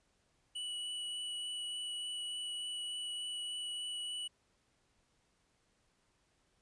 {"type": "tone with vibrato", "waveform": "square", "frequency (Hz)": 2948, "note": "F#7", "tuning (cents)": -7, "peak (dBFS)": -39, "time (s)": [0.55, 4.28], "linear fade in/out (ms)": 10, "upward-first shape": "triangle", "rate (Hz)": 3.4, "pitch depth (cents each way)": 10, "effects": ["pink hiss -75 dBFS RMS until 6.61 s", "resampled to 22050 Hz"]}